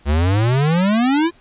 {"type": "exponential sweep", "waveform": "square", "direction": "up", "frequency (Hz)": [69, 350.2], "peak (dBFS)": -14, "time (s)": [0.05, 1.31], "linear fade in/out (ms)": 50, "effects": ["pink hiss -52 dBFS RMS until 1.4 s", "resampled to 8000 Hz"]}